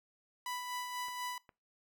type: tone with tremolo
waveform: sawtooth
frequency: 990 Hz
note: B5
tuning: 4 cents sharp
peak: -33 dBFS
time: 0.46-1.38 s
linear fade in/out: 2 ms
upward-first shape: sine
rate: 4.1 Hz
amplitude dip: 40%
type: clicks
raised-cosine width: 0.5 ms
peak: -39 dBFS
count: 2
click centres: 1.084 / 1.492 s
effects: noise-tail reverb RT60 0.3 s tail -23 dB re dry